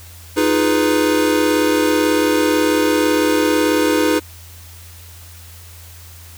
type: chord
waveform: square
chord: F half-diminished seventh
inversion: third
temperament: equal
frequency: 311.1 / 349.2 / 415.3 / 493.9 Hz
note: Eb4 / F4 / Ab4 / Cb5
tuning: 0 / 0 / 0 / 0 cents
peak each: -17 / -23 / -21 / -20 dBFS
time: 0.36-4.2 s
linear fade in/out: 20 ms
effects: added 85 Hz sine -38 dBFS peak until 6.37 s + white hiss -42 dBFS RMS until 6.37 s